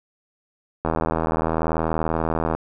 click train, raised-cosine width 1 ms, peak -8 dBFS, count 138, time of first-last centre 0.85-2.55 s, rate 80.6 Hz, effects none

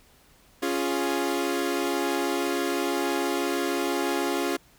sawtooth chord, Db major, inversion none, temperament equal, 277.2 / 349.2 / 415.3 Hz, Db4 / F4 / Ab4, 0 / 0 / 0 cents, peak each -25 / -24 / -27 dBFS, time 0.62-4.57 s, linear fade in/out 10 ms, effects pink hiss -58 dBFS RMS until 4.78 s

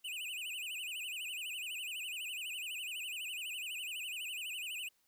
square tone with vibrato, 2723 Hz, F7, 44 cents flat, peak -40 dBFS, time 0.04-4.89 s, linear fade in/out 10 ms, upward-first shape sine, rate 12 Hz, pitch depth 190 cents each way, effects white hiss -75 dBFS RMS until 5.07 s

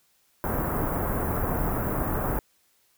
pink band-stop noise, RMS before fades -27 dBFS, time 0.44-2.39 s, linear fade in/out 0 ms, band 1400 to 14000 Hz, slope 24 dB/octave, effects white hiss -66 dBFS RMS until 2.97 s

